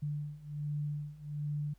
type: beating tone pair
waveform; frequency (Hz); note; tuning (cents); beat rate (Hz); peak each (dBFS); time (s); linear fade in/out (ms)
sine; 146.83 / 148.13; D3 / D3; 0 / +15; 1.3; -39 / -37; 0.02-1.74; 10
effects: added 50 Hz sine -61 dBFS peak until 1.78 s + pink hiss -73 dBFS RMS until 1.78 s